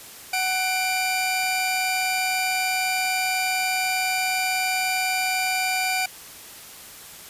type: tone pair together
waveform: sawtooth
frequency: 746 / 2368 Hz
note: F#5 / D7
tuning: +14 / +14 cents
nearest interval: octave + minor sixth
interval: 2000 cents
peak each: -21 dBFS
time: 0.33-6.06 s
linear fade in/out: 5 ms
effects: white hiss -42 dBFS RMS until 7.29 s + resampled to 32000 Hz